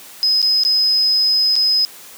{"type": "tone with dropouts", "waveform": "sine", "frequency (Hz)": 5060, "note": "D#8", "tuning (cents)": 28, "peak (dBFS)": -12, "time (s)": [0.23, 1.85], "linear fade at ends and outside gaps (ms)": 0, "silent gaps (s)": [[0.417, 0.427], [0.635, 0.65], [1.556, 1.563]], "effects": ["white hiss -39 dBFS RMS until 2.17 s", "high-pass 150 Hz 12 dB/octave"]}